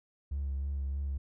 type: tone with vibrato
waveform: triangle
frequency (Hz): 69.3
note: C#2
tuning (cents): 0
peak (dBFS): -28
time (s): 0.31-1.18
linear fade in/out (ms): 10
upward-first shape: sine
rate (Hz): 3.2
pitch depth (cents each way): 31
effects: tanh soft clip ceiling -28 dBFS